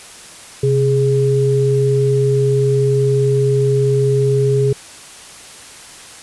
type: tone pair together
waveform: sine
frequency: 131.2 / 414.4 Hz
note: C3 / G#4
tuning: +5 / -4 cents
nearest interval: octave + minor sixth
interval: 1991 cents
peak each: -14 dBFS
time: 0.63-4.73 s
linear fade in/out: 5 ms
effects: white hiss -37 dBFS RMS until 6.22 s + resampled to 24000 Hz